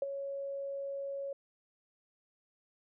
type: tone with ADSR envelope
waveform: sine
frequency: 554.4 Hz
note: C#5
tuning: in tune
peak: -27 dBFS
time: 0.02-1.33 s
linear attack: 3 ms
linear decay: 21 ms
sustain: -9 dB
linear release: 4 ms
effects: none